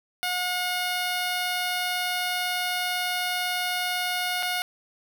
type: tone with dropouts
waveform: 10% pulse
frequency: 722 Hz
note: F#5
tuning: 43 cents flat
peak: -17 dBFS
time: 0.23-4.62 s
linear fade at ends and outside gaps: 0 ms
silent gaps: 4.426-4.43 s
effects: none